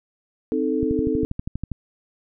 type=chord; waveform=sine; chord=A diminished; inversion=first; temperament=equal; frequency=261.6 / 311.1 / 440 Hz; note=C4 / Eb4 / A4; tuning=0 / 0 / 0 cents; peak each=-24 dBFS; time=0.52-1.25 s; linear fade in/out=0 ms
type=click train; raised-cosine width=5 ms; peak=-15 dBFS; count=12; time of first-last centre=0.83-1.717 s; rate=12.4 Hz
effects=none